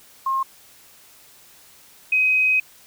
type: tone pair in turn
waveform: sine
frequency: 1069 / 2522 Hz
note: C6 / D#7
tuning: +37 / +23 cents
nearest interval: octave + minor third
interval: 1486 cents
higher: second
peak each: -19 / -15 dBFS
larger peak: second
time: 0.26-0.43 / 2.12-2.6 s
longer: second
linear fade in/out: 5 ms
effects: white hiss -50 dBFS RMS until 2.86 s